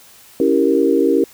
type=chord; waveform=sine; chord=C# diminished seventh; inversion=none; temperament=equal with one note detuned; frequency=278.8 / 329.6 / 392 / 466.2 Hz; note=C#4 / E4 / G4 / Bb4; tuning=+10 / 0 / 0 / 0 cents; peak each=-17 dBFS; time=0.4-1.24 s; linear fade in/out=2 ms; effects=white hiss -45 dBFS RMS until 1.33 s